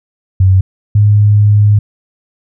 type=tone pair in turn; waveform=sine; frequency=94.5 / 104.06 Hz; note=F#2 / G#2; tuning=+37 / +4 cents; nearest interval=major second; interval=167 cents; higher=second; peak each=-4 dBFS; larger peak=neither; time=0.4-0.61 / 0.95-1.79 s; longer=second; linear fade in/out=5 ms; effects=none

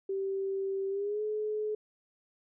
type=tone with pitch glide; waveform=sine; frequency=388.7 to 426.3 Hz; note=G4 to G#4; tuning=-15 to +45 cents; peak=-30 dBFS; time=0.09-1.75 s; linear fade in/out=5 ms; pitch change=+160 cents; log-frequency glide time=0.89-1.22 s; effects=none

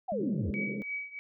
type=exponential sweep; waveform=sine; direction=down; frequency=800 to 70.3 Hz; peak=-30 dBFS; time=0.08-0.51 s; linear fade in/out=10 ms
type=tone; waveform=sine; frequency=205.5 Hz; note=G#3; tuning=18 cents flat; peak=-34 dBFS; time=0.12-0.82 s; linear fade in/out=0 ms
type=band-pass noise; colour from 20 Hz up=pink; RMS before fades=-39 dBFS; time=0.19-0.83 s; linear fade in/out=10 ms; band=130 to 560 Hz; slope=96 dB/octave
type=tone with tremolo; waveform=sine; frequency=2273 Hz; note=C#7; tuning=43 cents sharp; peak=-31 dBFS; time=0.54-1.19 s; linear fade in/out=0 ms; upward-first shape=triangle; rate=3.1 Hz; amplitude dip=90%
effects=none

